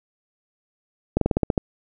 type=slowing click train; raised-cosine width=2 ms; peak=-5 dBFS; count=8; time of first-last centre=1.17-1.578 s; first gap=43 ms; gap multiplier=1.1; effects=none